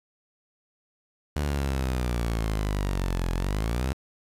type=exponential two-way sweep; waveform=sawtooth; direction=down then up; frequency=74.7 to 42.51 to 68.8 Hz; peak=-21 dBFS; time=1.36-3.93 s; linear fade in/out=0 ms; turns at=3.32 s; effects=resampled to 32000 Hz + 8-bit